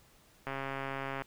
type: click train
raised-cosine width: 0.5 ms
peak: -22 dBFS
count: 103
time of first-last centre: 0.47-1.22 s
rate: 136 Hz
effects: pink hiss -63 dBFS RMS until 1.26 s